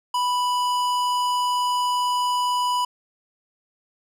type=tone with tanh clipping; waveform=sine; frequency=987.8 Hz; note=B5; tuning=in tune; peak=-22 dBFS; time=0.14-2.85 s; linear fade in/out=5 ms; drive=18 dB; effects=none